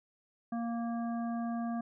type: harmonic tone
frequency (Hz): 233.1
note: A#3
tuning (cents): 0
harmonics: 1 / 3 / 5 / 7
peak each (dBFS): -33 / -40 / -47 / -53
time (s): 0.52-1.81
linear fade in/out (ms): 5
effects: none